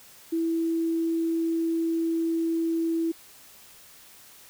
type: tone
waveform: sine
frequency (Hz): 329.6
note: E4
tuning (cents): 0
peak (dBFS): -23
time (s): 0.32-3.12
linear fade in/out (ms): 10
effects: white hiss -51 dBFS RMS until 4.49 s